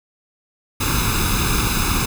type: noise with comb filter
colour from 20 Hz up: pink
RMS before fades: -19 dBFS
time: 0.8-2.06 s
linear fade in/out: 10 ms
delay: 0.79 ms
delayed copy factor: +0.8
effects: none